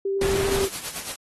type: tone with vibrato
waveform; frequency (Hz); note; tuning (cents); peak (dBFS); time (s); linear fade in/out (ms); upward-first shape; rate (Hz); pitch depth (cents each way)
sine; 392; G4; 0; -22; 0.05-0.68; 5; triangle; 10; 9
type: noise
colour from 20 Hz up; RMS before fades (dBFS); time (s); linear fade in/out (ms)
pink; -28; 0.21-0.65; 5
type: noise with tremolo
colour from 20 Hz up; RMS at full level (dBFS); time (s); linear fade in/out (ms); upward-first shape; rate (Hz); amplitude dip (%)
white; -30; 0.51-1.16; 5; sine; 9; 65
effects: AAC 32 kbps